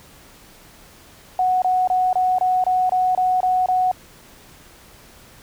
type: tone bursts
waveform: sine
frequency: 738 Hz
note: F#5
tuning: 5 cents flat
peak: -15 dBFS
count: 10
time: 1.39-3.915 s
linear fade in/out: 2 ms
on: 230 ms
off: 25 ms
effects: pink hiss -47 dBFS RMS until 5.42 s